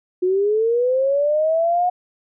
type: linear sweep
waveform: sine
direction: up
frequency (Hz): 358 to 727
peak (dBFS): -15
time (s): 0.22-1.9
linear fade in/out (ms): 10
effects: none